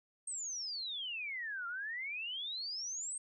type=exponential two-way sweep; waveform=sine; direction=down then up; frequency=8540 to 1366 to 8540 Hz; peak=-38 dBFS; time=0.27-3.18 s; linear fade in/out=5 ms; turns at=1.67 s; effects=none